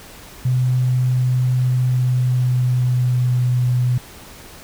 sine tone with pitch glide, 126.6 to 124.21 Hz, B2 to B2, +43 to +10 cents, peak -14 dBFS, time 0.45-3.98 s, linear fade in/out 5 ms, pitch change -33 cents, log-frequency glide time 1.68-3.64 s, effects pink hiss -40 dBFS RMS until 4.63 s

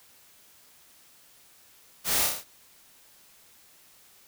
white noise with echo, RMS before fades -27 dBFS, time 2.04-2.29 s, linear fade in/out 50 ms, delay 31 ms, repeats 5, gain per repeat -3 dB, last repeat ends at 2.445 s, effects white hiss -57 dBFS RMS until 4.27 s

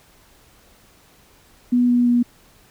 sine tone with pitch steps, 245 / 243.2 / 241.3 Hz, B3 / B3 / B3, -14 / -26 / -40 cents, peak -13 dBFS, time 1.72-2.23 s, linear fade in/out 10 ms, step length 170 ms, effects pink hiss -53 dBFS RMS until 2.7 s

